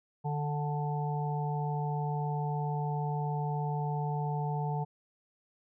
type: harmonic tone with a mistuned harmonic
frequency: 146.83 Hz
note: D3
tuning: in tune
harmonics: 1 / 3 / 5 / 6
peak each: -31 / -41 / -39 / -38 dBFS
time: 0.24-4.85 s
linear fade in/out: 20 ms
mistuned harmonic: 1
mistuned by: +24 cents
effects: none